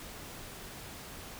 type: silence
effects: pink hiss -46 dBFS RMS until 1.39 s